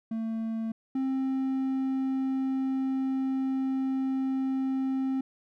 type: tone pair in turn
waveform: triangle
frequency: 224.2 / 265.1 Hz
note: A3 / C4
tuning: +33 / +23 cents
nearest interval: minor third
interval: 290 cents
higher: second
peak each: -27 / -24 dBFS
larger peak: second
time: 0.11-0.72 / 0.95-5.21 s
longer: second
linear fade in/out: 5 ms
effects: none